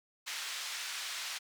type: band-pass noise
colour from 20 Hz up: white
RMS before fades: -40 dBFS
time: 0.26-1.39 s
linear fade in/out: 20 ms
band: 1300 to 5200 Hz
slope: 12 dB/octave
effects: none